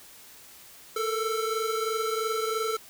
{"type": "tone cluster", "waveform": "square", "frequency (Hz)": [438.6, 461.6, 1332], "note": ["A4", "A#4", "E6"], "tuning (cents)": [-6, -17, 18], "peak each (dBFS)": [-30, -35, -32], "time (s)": [0.96, 2.77], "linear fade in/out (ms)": 5, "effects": ["white hiss -50 dBFS RMS until 2.89 s"]}